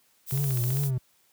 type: noise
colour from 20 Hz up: violet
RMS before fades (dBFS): -34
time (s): 0.26-0.91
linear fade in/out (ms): 50
type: click train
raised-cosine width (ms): 0.2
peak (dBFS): -23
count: 9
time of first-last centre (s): 0.31-0.836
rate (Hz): 15.2
type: tone with vibrato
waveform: triangle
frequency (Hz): 130.81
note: C3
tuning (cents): 0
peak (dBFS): -22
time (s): 0.32-0.98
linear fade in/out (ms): 5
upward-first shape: triangle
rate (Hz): 2.5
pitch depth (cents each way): 180
effects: white hiss -65 dBFS RMS until 1.32 s + high-pass 60 Hz 12 dB/octave